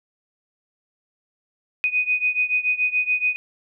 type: beating tone pair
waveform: sine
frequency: 2489 / 2496 Hz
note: D#7 / D#7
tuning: 0 / +5 cents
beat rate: 7 Hz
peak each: -21 / -23 dBFS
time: 1.84-3.36 s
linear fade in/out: 0 ms
effects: none